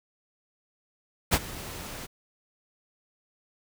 pink noise with ADSR envelope, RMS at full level -20 dBFS, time 1.31-2.07 s, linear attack 27 ms, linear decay 46 ms, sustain -19 dB, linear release 19 ms, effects none

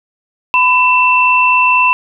sine tone pair together, 1002 / 2678 Hz, B5 / E7, +25 / +27 cents, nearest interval octave + perfect fourth, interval 1702 cents, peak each -10 dBFS, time 0.54-1.93 s, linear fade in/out 0 ms, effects none

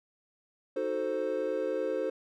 triangle chord, D# diminished seventh, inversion none, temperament equal, 311.1 / 370 / 440 / 523.3 Hz, D#4 / F#4 / A4 / C5, 0 / 0 / 0 / 0 cents, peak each -36 / -35 / -32 / -30 dBFS, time 0.76-2.1 s, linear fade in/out 5 ms, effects none

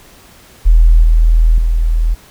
sine tone with level steps, 40.59 Hz, E1, 26 cents flat, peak -3 / -5 / -9 dBFS, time 0.65-2.15 s, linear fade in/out 20 ms, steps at 1.03 / 1.58 s, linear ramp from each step 2 ms, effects pink hiss -42 dBFS RMS until 2.3 s

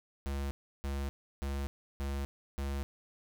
square tone bursts, 69.4 Hz, C#2, 3 cents sharp, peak -34 dBFS, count 5, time 0.26-2.83 s, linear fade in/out 0 ms, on 250 ms, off 330 ms, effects none

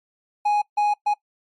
triangle tone bursts at uneven times, 830.6 Hz, G#5, in tune, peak -15 dBFS, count 3, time 0.45-0.62 / 0.77-0.94 / 1.06-1.14 s, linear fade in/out 10 ms, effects noise-tail reverb RT60 0.1 s tail -21 dB re dry + MP3 48 kbps

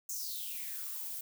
violet noise with high-pass filter sweep, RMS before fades -40 dBFS, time 0.09-1.21 s, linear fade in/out 5 ms, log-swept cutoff 6800 to 580 Hz, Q 6.2, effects none

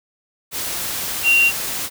sine tone in noise, 2759 Hz, F7, 22 cents flat, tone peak -11 dBFS, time 1.23-1.52 s, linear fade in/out 50 ms, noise white, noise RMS -25 dBFS, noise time 0.51-1.9 s, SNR +11 dB, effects none

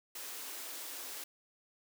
white high-pass noise, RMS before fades -44 dBFS, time 0.15-1.24 s, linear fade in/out 5 ms, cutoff 250 Hz, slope 96 dB/octave, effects none

